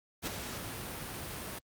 pink noise with ADSR envelope, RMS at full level -33 dBFS, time 0.22-1.59 s, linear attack 48 ms, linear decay 13 ms, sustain -7 dB, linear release 8 ms, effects high-pass 60 Hz 12 dB/octave + Opus 48 kbps

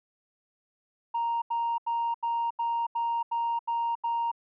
sine tone bursts, 932.3 Hz, A#5, in tune, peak -24 dBFS, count 9, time 1.14-4.316 s, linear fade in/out 10 ms, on 280 ms, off 82 ms, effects tanh soft clip ceiling -23 dBFS

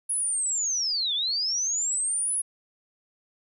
sine linear two-way sweep, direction down then up, 10548 to 3350 to 10548 Hz, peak -24 dBFS, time 0.09-2.42 s, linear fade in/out 10 ms, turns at 1.14 s, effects 11-bit

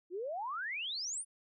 sine exponential sweep, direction up, 333.4 to 9956 Hz, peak -36 dBFS, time 0.1-1.25 s, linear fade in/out 50 ms, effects none

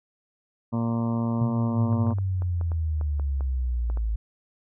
harmonic tone, 116 Hz, A#2, 8 cents flat, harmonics 1 / 2 / 3 / 4 / 5 / 6 / 7 / 8 / 9 / 10, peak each -27 / -25 / -40 / -41 / -38 / -42 / -48 / -40 / -41 / -45 dBFS, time 0.72-2.14 s, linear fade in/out 20 ms
sine exponential sweep, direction down, 123.47 to 53.3 Hz, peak -23 dBFS, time 1.41-4.16 s, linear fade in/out 5 ms
clicks, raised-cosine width 1 ms, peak -26 dBFS, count 12, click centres 1.929 / 2.07 / 2.107 / 2.185 / 2.421 / 2.612 / 2.718 / 3.012 / 3.197 / 3.408 / 3.9 / 3.973 s
effects none

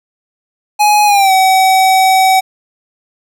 square tone with pitch glide, 837 to 758.7 Hz, G#5 to F#5, +13 to +43 cents, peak -7 dBFS, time 0.79-2.41 s, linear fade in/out 20 ms, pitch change -170 cents, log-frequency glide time 1.05-1.32 s, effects none

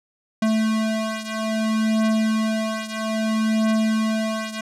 square beating tone pair, 219.3 / 219.91 Hz, A3 / A3, -6 / -1 cents, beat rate 0.61 Hz, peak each -22 / -25 dBFS, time 0.42-4.61 s, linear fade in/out 5 ms, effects low-pass 9000 Hz 12 dB/octave

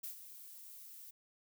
violet noise with ADSR envelope, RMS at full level -42 dBFS, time 0.03-1.11 s, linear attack 11 ms, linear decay 110 ms, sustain -11 dB, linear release 8 ms, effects none

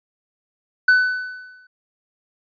triangle tone with exponential decay, 1500 Hz, F#6, 23 cents sharp, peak -7 dBFS, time 0.88-1.67 s, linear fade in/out 5 ms, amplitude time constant 170 ms, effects resampled to 11025 Hz

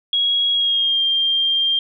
sine tone with pitch glide, 3311 to 3191 Hz, G#7 to G7, -6 to +30 cents, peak -15 dBFS, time 0.13-1.79 s, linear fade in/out 2 ms, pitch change -64 cents, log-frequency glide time 0.53-1.02 s, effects none

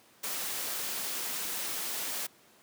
white noise, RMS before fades -35 dBFS, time 0.23-2.27 s, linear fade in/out 10 ms, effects pink hiss -60 dBFS RMS until 2.62 s + high-pass 200 Hz 12 dB/octave

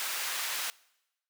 pink high-pass noise, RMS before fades -34 dBFS, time 0-0.7 s, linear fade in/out 0 ms, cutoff 1300 Hz, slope 12 dB/octave, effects noise-tail reverb RT60 0.9 s tail -23 dB re dry

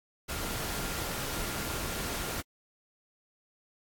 sine tone in noise, 1398 Hz, F6, 1 cent sharp, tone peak -46 dBFS, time 0.28-2.42 s, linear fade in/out 20 ms, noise pink, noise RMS -35 dBFS, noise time 0.28-2.42 s, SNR -14 dB, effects AAC 64 kbps

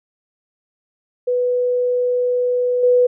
sine tone with level steps, 494.2 Hz, B4, 1 cent sharp, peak -15 / -10 dBFS, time 1.27-3.07 s, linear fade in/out 10 ms, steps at 2.83 s, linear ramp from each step 5 ms, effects none

